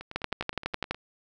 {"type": "two click trains", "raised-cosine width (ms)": 0.3, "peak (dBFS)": [-24, -12], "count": [10, 10], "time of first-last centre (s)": [[0.01, 0.946], [0.16, 0.91]], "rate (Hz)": [9.62, 12], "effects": []}